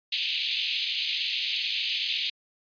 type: band-pass noise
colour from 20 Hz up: pink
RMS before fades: -29 dBFS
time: 0.12-2.3 s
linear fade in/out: 5 ms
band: 2500 to 4400 Hz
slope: 48 dB/octave
effects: resampled to 11025 Hz